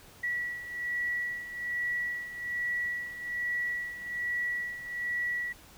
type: beating tone pair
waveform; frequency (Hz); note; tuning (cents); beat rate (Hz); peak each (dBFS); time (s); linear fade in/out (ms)
sine; 1939 / 1940.2; B6 / B6; -32 / -31; 1.2; -37 / -32; 0.23-5.53; 10
effects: pink hiss -54 dBFS RMS until 5.77 s